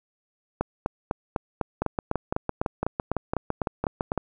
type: two click trains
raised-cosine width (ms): 1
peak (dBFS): -10 / -11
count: 15 / 15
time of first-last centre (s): 0.61-4.119 / 1.82-4.177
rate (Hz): 3.99 / 5.94
effects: none